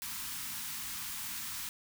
white band-stop noise, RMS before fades -40 dBFS, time 0.02-1.69 s, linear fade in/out 0 ms, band 290 to 880 Hz, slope 48 dB/octave, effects none

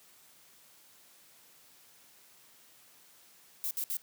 violet noise bursts, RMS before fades -34 dBFS, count 3, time 3.64-3.969 s, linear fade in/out 0 ms, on 69 ms, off 61 ms, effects white hiss -60 dBFS RMS until 4.02 s + high-pass 100 Hz 12 dB/octave

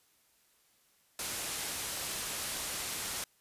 white low-pass noise, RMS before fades -38 dBFS, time 1.19-3.24 s, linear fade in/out 2 ms, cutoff 12000 Hz, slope 24 dB/octave, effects white hiss -69 dBFS RMS until 3.4 s + resampled to 32000 Hz

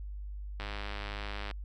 click train, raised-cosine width 0.3 ms, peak -23 dBFS, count 94, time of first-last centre 0.6-1.512 s, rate 102 Hz, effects added 50 Hz sine -38 dBFS peak until 1.64 s

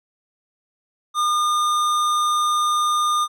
sine tone with hard clipping, 1213 Hz, D#6, 44 cents flat, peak -19 dBFS, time 1.14-3.28 s, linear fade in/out 50 ms, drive 14 dB, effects none

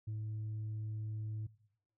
sine tone, 108.1 Hz, A2, 30 cents flat, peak -35 dBFS, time 0.07-1.47 s, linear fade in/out 10 ms, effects noise-tail reverb RT60 0.7 s tail -20 dB re dry + tanh soft clip ceiling -36 dBFS

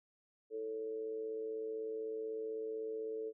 sine tone with amplitude modulation, 440.9 Hz, A4, 4 cents sharp, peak -35 dBFS, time 0.5-3.33 s, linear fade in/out 50 ms, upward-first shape sine, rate 116 Hz, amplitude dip 60%, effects none

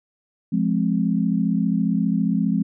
sine chord, F minor, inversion none, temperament just, 174.61 / 209.5 / 261.9 Hz, F3 / Ab3 / C4, 0 / +15 / +2 cents, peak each -22 / -21 / -24 dBFS, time 0.52-2.63 s, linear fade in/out 10 ms, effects none

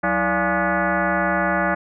sine tone with frequency modulation, 440 Hz, A4, in tune, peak -17 dBFS, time 0.03-1.75 s, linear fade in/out 10 ms, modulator 255 Hz, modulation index 5.4, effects none

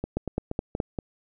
two click trains, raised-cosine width 2 ms, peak -12 / -16 dBFS, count 4 / 5, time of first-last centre 0.17-0.802 / 0.04-0.988 s, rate 4.75 / 4.22 Hz, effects none

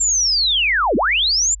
sine linear two-way sweep, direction down then up, 7459 to 191.4 to 7459 Hz, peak -14 dBFS, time 0-1.55 s, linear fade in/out 10 ms, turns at 0.96 s, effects added 50 Hz sine -33 dBFS peak until 1.6 s

